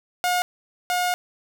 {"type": "tone pair in turn", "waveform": "sawtooth", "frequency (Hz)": [718, 718], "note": ["F5", "F5"], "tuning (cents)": [48, 48], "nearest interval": "unison", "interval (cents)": 0, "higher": "neither", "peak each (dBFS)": [-16, -17], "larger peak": "first", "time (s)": [[0.24, 0.42], [0.9, 1.14]], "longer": "second", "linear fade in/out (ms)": 0, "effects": []}